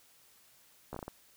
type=slowing click train; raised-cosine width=1 ms; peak=-26 dBFS; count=6; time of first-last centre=0.93-1.08 s; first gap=14 ms; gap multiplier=1.39; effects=white hiss -63 dBFS RMS until 1.36 s